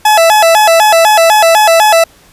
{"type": "tone with vibrato", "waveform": "40% pulse", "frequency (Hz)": 751, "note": "F#5", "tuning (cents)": 26, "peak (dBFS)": -3, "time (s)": [0.05, 2.04], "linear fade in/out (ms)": 5, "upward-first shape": "square", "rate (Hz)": 4, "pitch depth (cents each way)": 220, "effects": ["pink hiss -43 dBFS RMS until 2.32 s", "resampled to 32000 Hz"]}